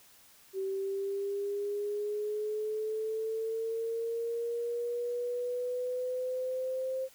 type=linear sweep; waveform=sine; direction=up; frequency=383.1 to 526 Hz; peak=-31 dBFS; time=0.53-7.09 s; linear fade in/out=50 ms; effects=white hiss -59 dBFS RMS until 7.14 s